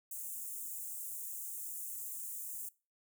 white high-pass noise, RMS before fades -43 dBFS, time 0.11-2.69 s, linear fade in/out 5 ms, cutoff 7000 Hz, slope 48 dB/octave, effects noise-tail reverb RT60 0.3 s tail -21 dB re dry

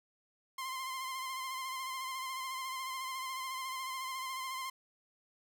sawtooth tone with vibrato, 1046.5 Hz, C6, in tune, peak -34 dBFS, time 0.58-4.7 s, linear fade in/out 5 ms, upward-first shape sine, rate 14 Hz, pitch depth 35 cents each way, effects none

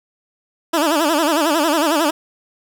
15% pulse tone with vibrato, 311.1 Hz, D#4, in tune, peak -8 dBFS, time 0.73-2.11 s, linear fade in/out 10 ms, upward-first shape sine, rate 11 Hz, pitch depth 150 cents each way, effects none

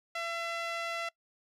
sawtooth tone with band-pass filter, 674 Hz, E5, 38 cents sharp, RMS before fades -36 dBFS, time 0.15-1.09 s, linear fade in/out 5 ms, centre 2100 Hz, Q 0.91, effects noise-tail reverb RT60 0.1 s tail -22 dB re dry

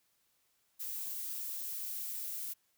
violet noise, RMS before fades -40 dBFS, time 0.79-2.54 s, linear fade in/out 20 ms, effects white hiss -75 dBFS RMS until 2.77 s

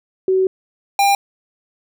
sine / square tone pair in turn, 377.2 / 799.3 Hz, F#4 / G5, +33 / +33 cents, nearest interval octave + minor second, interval 1300 cents, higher second, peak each -12 dBFS, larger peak neither, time 0.28-0.47 / 0.99-1.15 s, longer first, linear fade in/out 2 ms, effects none

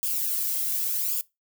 violet noise with flanger, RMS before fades -27 dBFS, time 0.03-1.21 s, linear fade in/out 0 ms, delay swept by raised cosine 0.5 to 1.7 ms, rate 0.87 Hz, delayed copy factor -0.55, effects noise-tail reverb RT60 0.2 s tail -21 dB re dry

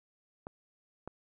clicks, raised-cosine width 1 ms, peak -27 dBFS, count 2, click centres 0.469 / 1.076 s, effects none

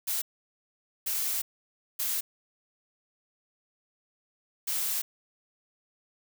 blue noise bursts at uneven times, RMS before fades -30 dBFS, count 4, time 0.07-0.22 / 1.06-1.42 / 1.99-2.21 / 4.67-5.02 s, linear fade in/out 10 ms, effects none

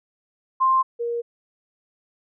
sine tone pair in turn, 1051 / 471.3 Hz, C6 / A#4, +7 / +19 cents, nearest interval octave + major second, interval 1388 cents, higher first, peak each -15 / -23 dBFS, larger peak first, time 0.6-0.83 / 0.99-1.22 s, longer neither, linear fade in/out 20 ms, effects none

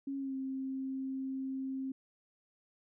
sine tone with pitch glide, 274.9 to 265.8 Hz, C#4 to C4, -14 to +27 cents, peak -35 dBFS, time 0.07-1.92 s, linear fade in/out 5 ms, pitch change -59 cents, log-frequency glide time 0.17-0.35 s, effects none

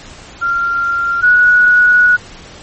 sine tone pair in turn, 1386 / 1463.8 Hz, F6 / F#6, -14 / -19 cents, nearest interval minor second, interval 95 cents, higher second, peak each -12 / -5 dBFS, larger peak second, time 0.41-1.22 / 1.22-2.17 s, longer second, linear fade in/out 20 ms, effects pink hiss -35 dBFS RMS until 2.62 s + MP3 32 kbps

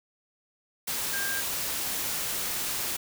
sine tone in noise, 1600 Hz, G6, 35 cents sharp, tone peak -31 dBFS, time 1.13-1.41 s, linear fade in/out 10 ms, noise white, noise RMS -31 dBFS, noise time 0.87-2.97 s, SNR -3 dB, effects none

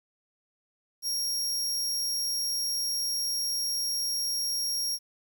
sawtooth tone, 5588 Hz, F8, in tune, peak -25 dBFS, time 1.02-4.99 s, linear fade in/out 50 ms, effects 10-bit

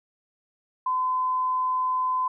sine tone, 1020 Hz, C6, 44 cents flat, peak -22 dBFS, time 0.86-2.28 s, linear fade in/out 5 ms, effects none

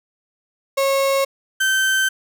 35% pulse tone pair in turn, 546 / 1547.8 Hz, C#5 / G6, -26 / -22 cents, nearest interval octave + tritone, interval 1804 cents, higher second, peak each -14 / -14 dBFS, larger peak neither, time 0.77-1.25 / 1.6-2.09 s, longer second, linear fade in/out 10 ms, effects none

